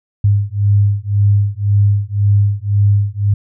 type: beating tone pair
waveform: sine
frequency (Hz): 100.8 / 102.7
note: G2 / G#2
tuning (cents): +49 / -19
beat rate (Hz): 1.9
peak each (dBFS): -13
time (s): 0.24-3.34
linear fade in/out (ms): 5
effects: none